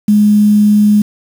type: tone with quantisation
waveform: sine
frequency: 208.9 Hz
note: G#3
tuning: 10 cents sharp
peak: -5 dBFS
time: 0.08-1.02 s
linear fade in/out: 5 ms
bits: 5
effects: none

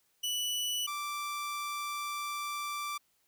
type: tone pair in turn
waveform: sawtooth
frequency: 2960 / 1172.4 Hz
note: F#7 / D6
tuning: 0 / -3 cents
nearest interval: octave + major third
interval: 1603 cents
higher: first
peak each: -28 / -31 dBFS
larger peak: first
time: 0.23-0.87 / 0.87-2.98 s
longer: second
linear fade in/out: 10 ms
effects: white hiss -73 dBFS RMS until 3.27 s

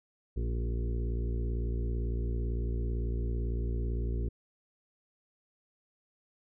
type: harmonic tone with a mistuned harmonic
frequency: 57.9 Hz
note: A#1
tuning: 11 cents flat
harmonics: 1 / 2 / 3 / 4 / 5 / 6 / 7 / 8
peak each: -30 / -37 / -51 / -44 / -50 / -45 / -46 / -51 dBFS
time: 0.36-4.29 s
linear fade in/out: 10 ms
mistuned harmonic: 6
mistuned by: +25 cents
effects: none

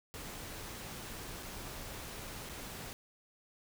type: noise with dropouts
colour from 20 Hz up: pink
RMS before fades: -45 dBFS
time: 0.14-2.93 s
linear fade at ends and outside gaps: 0 ms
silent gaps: 1.427-1.431 / 2.49-2.495 s
effects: none

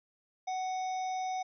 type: harmonic tone with a mistuned harmonic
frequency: 740 Hz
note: F#5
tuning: in tune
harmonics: 1 / 3 / 5 / 7 / 8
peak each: -32 / -47 / -52 / -55 / -51 dBFS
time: 0.47-1.43 s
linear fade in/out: 10 ms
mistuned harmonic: 1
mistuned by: +15 cents
effects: none

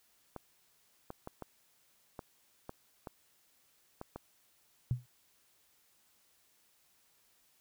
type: clicks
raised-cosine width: 1 ms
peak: -28 dBFS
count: 9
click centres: 0.363 / 1.104 / 1.274 / 1.423 / 2.192 / 2.694 / 3.072 / 4.014 / 4.16 s
type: tone with exponential decay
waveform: sine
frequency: 123.47 Hz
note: B2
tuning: in tune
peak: -25 dBFS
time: 4.91-5.06 s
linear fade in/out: 0 ms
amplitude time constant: 31 ms
effects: white hiss -70 dBFS RMS until 7.6 s

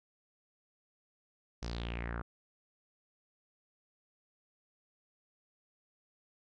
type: tone with low-pass filter sweep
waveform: sawtooth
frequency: 58.27 Hz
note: A#1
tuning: in tune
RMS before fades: -39 dBFS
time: 1.62-2.22 s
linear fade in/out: 10 ms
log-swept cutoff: 5700 to 1300 Hz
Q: 4.5
effects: none

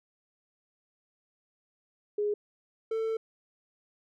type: tone pair in turn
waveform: sine / triangle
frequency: 415.3 / 446 Hz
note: G#4 / A4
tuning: 0 / +23 cents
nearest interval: minor second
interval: 123 cents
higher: second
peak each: -26 dBFS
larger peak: neither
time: 2.18-2.34 / 2.91-3.17 s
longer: second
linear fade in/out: 5 ms
effects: none

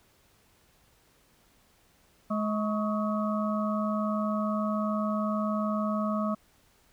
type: harmonic tone with a mistuned harmonic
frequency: 211.7 Hz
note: G#3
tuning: 33 cents sharp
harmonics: 1 / 3 / 5 / 6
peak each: -28 / -33 / -35 / -36 dBFS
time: 2.3-6.35 s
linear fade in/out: 10 ms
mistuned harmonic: 5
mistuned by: +87 cents
effects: pink hiss -64 dBFS RMS until 6.92 s

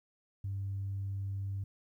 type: tone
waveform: sine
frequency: 98.2 Hz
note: G2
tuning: 4 cents sharp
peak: -33 dBFS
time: 0.44-1.64 s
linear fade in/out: 5 ms
effects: tanh soft clip ceiling -30 dBFS + 12-bit

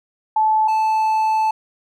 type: tone pair in turn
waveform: sine / triangle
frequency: 869 / 874.5 Hz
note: A5 / A5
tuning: -22 / -11 cents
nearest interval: unison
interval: 11 cents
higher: second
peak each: -13 dBFS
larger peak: neither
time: 0.36-0.68 / 0.68-1.51 s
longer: second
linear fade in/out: 5 ms
effects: none

